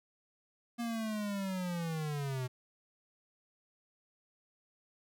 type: linear sweep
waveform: square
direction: down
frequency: 238.1 to 124.3 Hz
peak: -35 dBFS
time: 0.78-2.48 s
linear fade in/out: 20 ms
effects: none